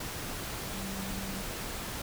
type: tone in noise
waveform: sine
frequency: 193.6 Hz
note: G3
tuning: 21 cents flat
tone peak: -38 dBFS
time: 0.74-1.42 s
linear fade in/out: 5 ms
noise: pink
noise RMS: -38 dBFS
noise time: 0-2.02 s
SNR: -3 dB
effects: none